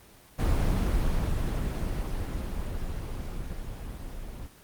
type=noise with level ramp; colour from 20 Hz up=brown; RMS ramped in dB=-23 to -39 dBFS; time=0.38-4.48 s; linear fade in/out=20 ms; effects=pink hiss -54 dBFS RMS until 4.63 s + Opus 24 kbps